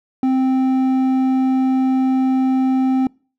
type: tone with hard clipping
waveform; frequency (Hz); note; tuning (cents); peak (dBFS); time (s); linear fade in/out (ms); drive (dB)
sine; 261.4; C4; -1; -15; 0.23-3.07; 2; 6
effects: noise-tail reverb RT60 0.4 s tail -26 dB re dry